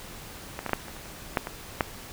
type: clicks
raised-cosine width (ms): 0.5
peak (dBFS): -17 / -15 / -15 / -7 / -26 / -28 / -28 / -7 / -17 / -7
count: 10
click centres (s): 0.591 / 0.663 / 0.694 / 0.733 / 0.883 / 0.966 / 1.057 / 1.372 / 1.471 / 1.808
effects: pink hiss -43 dBFS RMS until 2.12 s